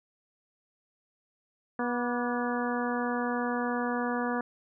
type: harmonic tone with a mistuned harmonic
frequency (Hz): 243.1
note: B3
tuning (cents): -27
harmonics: 1 / 2 / 3 / 4 / 5 / 6 / 7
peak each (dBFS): -31 / -34 / -36 / -37 / -38 / -39 / -39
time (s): 1.79-4.41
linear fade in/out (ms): 2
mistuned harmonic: 5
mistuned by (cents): -49
effects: none